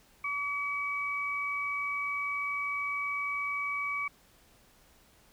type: tone pair together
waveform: sine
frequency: 1142 / 2275 Hz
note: D6 / C#7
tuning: -49 / +44 cents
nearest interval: octave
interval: 1193 cents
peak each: -35 / -32 dBFS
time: 0.24-4.08 s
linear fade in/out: 5 ms
effects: pink hiss -62 dBFS RMS until 5.32 s